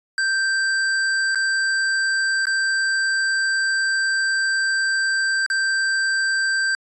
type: tone with dropouts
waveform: square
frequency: 1568 Hz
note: G6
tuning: in tune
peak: -19 dBFS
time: 0.18-6.75 s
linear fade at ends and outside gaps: 1 ms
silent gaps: 1.348-1.356 / 2.455-2.469 / 5.463-5.501 s
effects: resampled to 22050 Hz